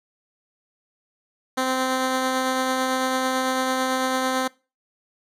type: tone with tremolo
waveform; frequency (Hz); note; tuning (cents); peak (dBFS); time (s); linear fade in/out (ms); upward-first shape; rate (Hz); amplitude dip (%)
10% pulse; 259.5; C4; -14; -12; 1.57-4.48; 10; triangle; 9; 25
effects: noise-tail reverb RT60 0.3 s tail -22 dB re dry + low-pass 12000 Hz 12 dB/octave

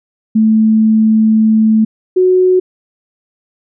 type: tone pair in turn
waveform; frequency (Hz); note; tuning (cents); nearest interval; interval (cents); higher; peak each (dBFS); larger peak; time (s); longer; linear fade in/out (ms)
sine; 219.1 / 368.5; A3 / F#4; -7 / -7; major sixth; 900; second; -6; neither; 0.35-1.85 / 2.16-2.6; first; 10
effects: none

